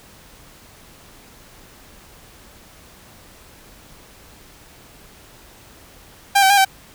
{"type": "tone with pitch steps", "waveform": "sawtooth", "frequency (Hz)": [796, 769, 805, 772], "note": ["G5", "G5", "G5", "G5"], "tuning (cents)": [26, -33, 46, -27], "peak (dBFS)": -7, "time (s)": [6.35, 6.65], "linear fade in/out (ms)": 10, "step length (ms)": 75, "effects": ["pink hiss -46 dBFS RMS until 6.94 s"]}